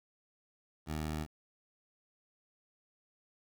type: tone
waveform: 15% pulse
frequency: 77.2 Hz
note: D#2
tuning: 13 cents flat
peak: -29 dBFS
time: 0.86-1.27 s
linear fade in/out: 50 ms
effects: 10-bit